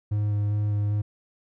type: tone with vibrato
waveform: triangle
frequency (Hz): 103.83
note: G#2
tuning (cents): 0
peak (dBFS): -20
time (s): 0.11-1.02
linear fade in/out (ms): 10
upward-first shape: square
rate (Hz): 2.5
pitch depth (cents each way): 10
effects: none